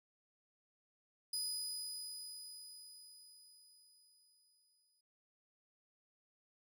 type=tone with exponential decay; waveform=25% pulse; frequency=4972 Hz; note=D#8; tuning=2 cents flat; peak=-32 dBFS; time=1.33-5.01 s; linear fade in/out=5 ms; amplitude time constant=800 ms; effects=none